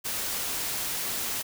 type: noise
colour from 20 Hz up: white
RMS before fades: -31 dBFS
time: 0.04-1.43 s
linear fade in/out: 20 ms
effects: none